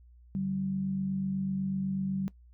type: tone pair together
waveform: sine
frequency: 143.5 / 191.55 Hz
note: D3 / G3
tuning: -40 / -40 cents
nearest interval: perfect fourth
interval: 500 cents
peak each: -38 / -29 dBFS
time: 0.35-2.28 s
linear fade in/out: 0 ms
effects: noise-tail reverb RT60 0.1 s tail -20 dB re dry + added 60 Hz sine -53 dBFS peak until 2.53 s